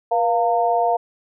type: tone with amplitude modulation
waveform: sine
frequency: 697 Hz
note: F5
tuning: 4 cents flat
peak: -11 dBFS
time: 0.11-0.97 s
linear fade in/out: 10 ms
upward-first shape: sine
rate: 217 Hz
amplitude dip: 100%
effects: none